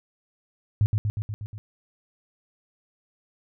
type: tone with echo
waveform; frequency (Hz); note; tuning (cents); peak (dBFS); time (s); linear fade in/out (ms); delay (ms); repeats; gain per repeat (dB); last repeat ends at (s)
sine; 105.1; G#2; +21; -16; 0.81-0.86; 0; 120; 6; -3; 1.58
effects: none